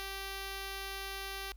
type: tone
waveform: 5% pulse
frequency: 390 Hz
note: G4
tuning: 9 cents flat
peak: -28 dBFS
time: 0-1.52 s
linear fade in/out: 0 ms
effects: added 50 Hz sine -48 dBFS peak until 1.56 s + pink hiss -71 dBFS RMS until 1.56 s